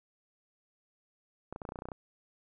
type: clicks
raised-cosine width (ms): 1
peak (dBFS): -26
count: 12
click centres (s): 1.526 / 1.561 / 1.618 / 1.652 / 1.69 / 1.721 / 1.758 / 1.789 / 1.821 / 1.855 / 1.887 / 1.918
effects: none